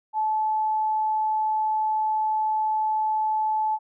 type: tone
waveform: sine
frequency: 866 Hz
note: A5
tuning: 28 cents flat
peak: -21 dBFS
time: 0.13-3.79 s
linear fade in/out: 50 ms
effects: none